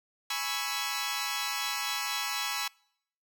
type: chord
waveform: 10% pulse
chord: C# minor seventh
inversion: second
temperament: equal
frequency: 830.6 / 987.8 / 1108.7 / 1318.5 Hz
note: G#5 / B5 / C#6 / E6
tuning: 0 / 0 / 0 / 0 cents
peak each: -28 dBFS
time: 0.3-2.68 s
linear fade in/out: 5 ms
effects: noise-tail reverb RT60 0.7 s tail -26 dB re dry